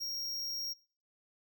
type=tone; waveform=square; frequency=5588 Hz; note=F8; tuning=in tune; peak=-36 dBFS; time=0-0.74 s; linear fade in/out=20 ms; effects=noise-tail reverb RT60 0.4 s tail -23 dB re dry